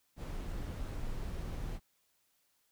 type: noise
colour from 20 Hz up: brown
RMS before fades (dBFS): -39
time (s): 0.16-1.8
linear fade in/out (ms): 50
effects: white hiss -75 dBFS RMS until 2.71 s